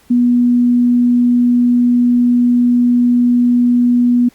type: tone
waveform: sine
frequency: 243.2 Hz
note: B3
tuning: 26 cents flat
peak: -8 dBFS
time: 0.1-4.29 s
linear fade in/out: 10 ms
effects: pink hiss -50 dBFS RMS until 4.34 s + Opus 48 kbps